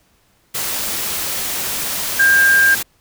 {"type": "tone in noise", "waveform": "sine", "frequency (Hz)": 1600, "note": "G6", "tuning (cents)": 35, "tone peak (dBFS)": -9, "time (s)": [2.19, 2.75], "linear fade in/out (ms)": 10, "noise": "white", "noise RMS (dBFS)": -22, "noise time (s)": [0.54, 2.83], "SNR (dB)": 10, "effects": ["pink hiss -58 dBFS RMS until 3 s"]}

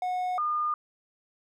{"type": "tone pair in turn", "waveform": ["triangle", "sine"], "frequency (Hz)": [730, 1214.6], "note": ["F#5", "D#6"], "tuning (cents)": [-24, -42], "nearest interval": "major sixth", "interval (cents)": 882, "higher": "second", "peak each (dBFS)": -25, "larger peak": "neither", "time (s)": [[0.02, 0.38], [0.38, 0.74]], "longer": "neither", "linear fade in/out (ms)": 2, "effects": []}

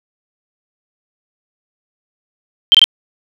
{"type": "tone bursts", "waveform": "sine", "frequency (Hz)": 3136, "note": "G7", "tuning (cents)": 0, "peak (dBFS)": -3, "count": 3, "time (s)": [2.72, 2.841], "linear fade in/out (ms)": 0, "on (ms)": 25, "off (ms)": 23, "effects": []}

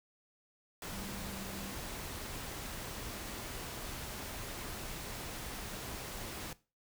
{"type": "tone in noise", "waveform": "sine", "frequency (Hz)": 195.4, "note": "G3", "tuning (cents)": -5, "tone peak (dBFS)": -46, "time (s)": [0.93, 1.71], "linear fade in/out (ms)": 2, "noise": "pink", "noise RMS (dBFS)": -43, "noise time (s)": [0.82, 6.53], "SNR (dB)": -6, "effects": ["noise-tail reverb RT60 0.3 s tail -18 dB re dry"]}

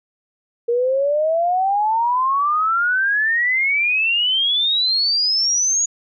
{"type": "exponential sweep", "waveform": "sine", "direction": "up", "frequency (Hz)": [466.2, 6780], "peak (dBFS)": -15, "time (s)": [0.68, 5.86], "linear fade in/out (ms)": 10, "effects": []}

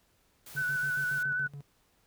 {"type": "noise", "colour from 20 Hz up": "white", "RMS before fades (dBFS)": -48, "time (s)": [0.46, 1.23], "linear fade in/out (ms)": 5}
{"type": "tone with tremolo", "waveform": "triangle", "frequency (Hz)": 142.3, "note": "C#3", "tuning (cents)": 46, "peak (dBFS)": -38, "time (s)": [0.55, 1.62], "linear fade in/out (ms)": 2, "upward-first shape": "square", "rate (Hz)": 7.1, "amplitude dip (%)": 80}
{"type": "tone with vibrato", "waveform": "sine", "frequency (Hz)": 1496, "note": "F#6", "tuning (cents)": 19, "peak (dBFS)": -28, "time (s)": [0.56, 1.48], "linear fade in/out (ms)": 20, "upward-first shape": "sine", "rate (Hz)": 7.4, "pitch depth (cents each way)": 31}
{"effects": ["pink hiss -69 dBFS RMS until 2.06 s"]}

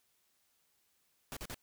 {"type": "noise bursts", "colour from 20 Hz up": "pink", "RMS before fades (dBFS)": -43, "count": 3, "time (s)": [1.32, 1.544], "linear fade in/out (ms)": 0, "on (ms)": 46, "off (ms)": 43, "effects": ["white hiss -75 dBFS RMS until 1.62 s"]}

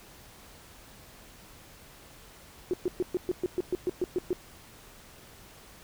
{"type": "tone bursts", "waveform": "sine", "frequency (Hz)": 361.7, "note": "F#4", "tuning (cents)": -39, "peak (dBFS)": -24, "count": 12, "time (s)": [2.71, 4.33], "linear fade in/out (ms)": 0, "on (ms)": 25, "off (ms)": 120, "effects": ["pink hiss -52 dBFS RMS until 5.83 s"]}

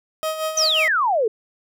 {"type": "tone with tremolo", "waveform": "30% pulse", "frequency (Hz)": 630, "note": "D#5", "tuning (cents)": 21, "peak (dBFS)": -18, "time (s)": [0.23, 0.88], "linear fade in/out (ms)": 0, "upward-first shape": "sine", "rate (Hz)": 5.6, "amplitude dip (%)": 60}
{"type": "exponential sweep", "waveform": "sine", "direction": "down", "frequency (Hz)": [6272, 413.3], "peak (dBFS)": -16, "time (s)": [0.57, 1.28], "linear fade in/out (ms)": 5}
{"effects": []}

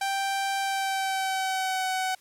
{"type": "tone with pitch glide", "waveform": "sawtooth", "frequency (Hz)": [784, 750.3], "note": ["G5", "F#5"], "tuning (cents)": [0, 24], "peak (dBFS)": -22, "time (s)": [0.01, 2.15], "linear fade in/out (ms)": 5, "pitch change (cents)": -76, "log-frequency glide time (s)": [0.59, 1.88], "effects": ["white hiss -59 dBFS RMS until 2.2 s", "low-pass 12000 Hz 12 dB/octave"]}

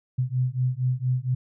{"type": "beating tone pair", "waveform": "sine", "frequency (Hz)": [125, 129.3], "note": ["B2", "C3"], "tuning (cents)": [21, -20], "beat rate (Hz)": 4.3, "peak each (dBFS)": -25, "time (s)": [0.18, 1.35], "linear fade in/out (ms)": 10, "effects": []}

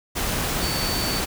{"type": "tone in noise", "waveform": "sine", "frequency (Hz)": 4516, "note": "C#8", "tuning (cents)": 31, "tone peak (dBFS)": -28, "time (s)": [0.61, 1.21], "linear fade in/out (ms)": 20, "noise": "pink", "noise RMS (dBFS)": -25, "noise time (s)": [0.15, 1.26], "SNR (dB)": -6, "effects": []}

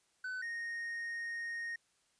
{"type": "tone pair in turn", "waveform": "triangle", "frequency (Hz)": [1509, 1858.5], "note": ["F#6", "A#6"], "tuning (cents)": [34, -6], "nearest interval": "major third", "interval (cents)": 360, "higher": "second", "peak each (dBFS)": [-36, -36], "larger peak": "neither", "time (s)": [[0.24, 0.42], [0.42, 1.76]], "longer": "second", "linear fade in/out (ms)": 5, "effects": ["white hiss -74 dBFS RMS until 2.19 s", "resampled to 22050 Hz"]}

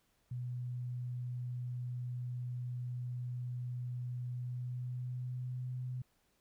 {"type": "tone with pitch glide", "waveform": "sine", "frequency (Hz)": [123.47, 126.21], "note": ["B2", "B2"], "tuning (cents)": [0, 38], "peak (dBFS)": -37, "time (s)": [0.31, 6.02], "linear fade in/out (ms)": 5, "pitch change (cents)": 38, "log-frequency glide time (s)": [4.32, 5.73], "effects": ["pink hiss -75 dBFS RMS until 6.4 s"]}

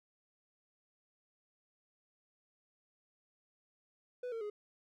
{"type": "tone with pitch steps", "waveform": "triangle", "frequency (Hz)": [496, 454.8, 417.1], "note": ["B4", "A#4", "G#4"], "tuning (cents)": [7, -43, 7], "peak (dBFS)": -36, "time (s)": [4.23, 4.5], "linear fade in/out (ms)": 5, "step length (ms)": 90, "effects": []}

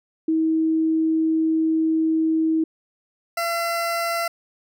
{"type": "tone pair in turn", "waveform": ["sine", "20% pulse"], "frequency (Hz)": [320, 678.1], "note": ["D#4", "E5"], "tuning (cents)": [49, 49], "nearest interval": "octave + minor second", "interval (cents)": 1300, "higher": "second", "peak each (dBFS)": -17, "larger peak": "neither", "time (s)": [[0.28, 2.64], [3.37, 4.28]], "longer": "first", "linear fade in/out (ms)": 5, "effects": []}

